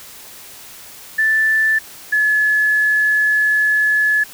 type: tone pair in turn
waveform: sine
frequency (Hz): 1760 / 1710.9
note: A6 / A6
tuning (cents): 0 / -49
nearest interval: unison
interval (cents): 49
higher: first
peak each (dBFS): -12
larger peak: neither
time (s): 1.18-1.79 / 2.12-4.24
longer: second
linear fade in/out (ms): 10
effects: white hiss -38 dBFS RMS until 4.33 s